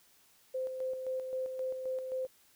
sine tone with tremolo, 518 Hz, C5, 17 cents flat, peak -32 dBFS, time 0.54-2.27 s, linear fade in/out 10 ms, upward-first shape square, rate 3.8 Hz, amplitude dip 45%, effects white hiss -65 dBFS RMS until 2.55 s

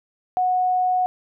sine tone, 734 Hz, F#5, 14 cents flat, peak -17 dBFS, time 0.37-1.06 s, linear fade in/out 0 ms, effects none

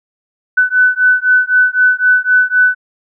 sine beating tone pair, 1498 / 1501.9 Hz, F#6 / F#6, +21 / +25 cents, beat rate 3.9 Hz, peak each -11 dBFS, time 0.57-2.75 s, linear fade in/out 10 ms, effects none

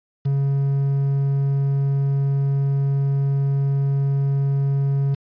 triangle tone with quantisation, 138.59 Hz, C#3, in tune, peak -15 dBFS, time 0.25-5.15 s, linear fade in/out 10 ms, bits 7, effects resampled to 11025 Hz

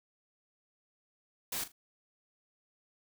white noise with echo, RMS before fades -36 dBFS, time 1.52-1.64 s, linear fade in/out 5 ms, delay 40 ms, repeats 2, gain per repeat -13 dB, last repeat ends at 1.72 s, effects none

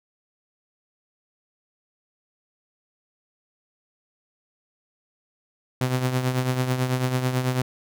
sawtooth tone with tremolo, 127.7 Hz, C3, 42 cents flat, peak -15 dBFS, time 5.81-7.62 s, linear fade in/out 2 ms, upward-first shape triangle, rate 9.1 Hz, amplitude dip 65%, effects none

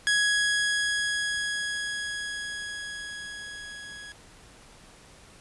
sawtooth tone with level ramp, 1667 Hz, G#6, 6 cents sharp, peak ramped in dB -17 to -37 dBFS, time 0.07-4.12 s, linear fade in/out 0 ms, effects pink hiss -52 dBFS RMS until 5.4 s + resampled to 24000 Hz

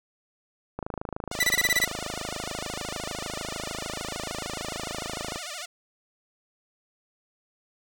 click train, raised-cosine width 1 ms, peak -18 dBFS, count 123, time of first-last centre 0.79-5.359 s, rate 26.7 Hz
5% pulse tone with vibrato, 654 Hz, E5, 14 cents flat, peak -23 dBFS, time 1.31-5.66 s, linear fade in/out 10 ms, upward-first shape sine, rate 13 Hz, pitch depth 200 cents each way
sawtooth tone bursts, 1975.5 Hz, B6, in tune, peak -16 dBFS, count 8, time 1.4-1.85 s, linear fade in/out 5 ms, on 37 ms, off 22 ms
effects none

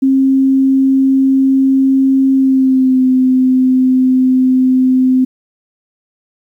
sine tone with pitch glide, 267.5 to 257.5 Hz, C4 to C4, +38 to -28 cents, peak -7 dBFS, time 0.02-5.25 s, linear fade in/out 10 ms, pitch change -66 cents, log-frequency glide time 2.34-3.02 s, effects 8-bit

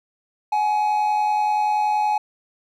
triangle tone pair together, 752 / 842.5 Hz, F#5 / G#5, +28 / +25 cents, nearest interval major second, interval 197 cents, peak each -26 / -16 dBFS, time 0.52-2.18 s, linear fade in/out 5 ms, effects none

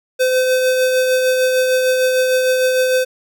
square tone with tremolo, 512 Hz, C5, 38 cents flat, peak -12 dBFS, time 0.19-3.05 s, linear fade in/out 20 ms, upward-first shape triangle, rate 6.6 Hz, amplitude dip 35%, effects none

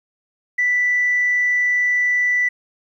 sine tone, 1975.5 Hz, B6, in tune, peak -14 dBFS, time 0.58-2.49 s, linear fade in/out 10 ms, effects tanh soft clip ceiling -10 dBFS + 9-bit

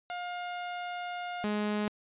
sawtooth tone pair in turn, 710 / 209.4 Hz, F5 / G#3, +28 / +15 cents, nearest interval octave + major sixth, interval 2113 cents, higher first, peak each -31 / -25 dBFS, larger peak second, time 0.1-1.44 / 1.44-1.88 s, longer first, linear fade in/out 0 ms, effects resampled to 8000 Hz

